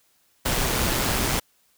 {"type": "noise with amplitude modulation", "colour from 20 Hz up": "pink", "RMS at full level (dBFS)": -22, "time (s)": [0.45, 1.4], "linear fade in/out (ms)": 10, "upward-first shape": "sine", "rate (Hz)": 126, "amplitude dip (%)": 35, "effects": ["white hiss -64 dBFS RMS until 1.77 s"]}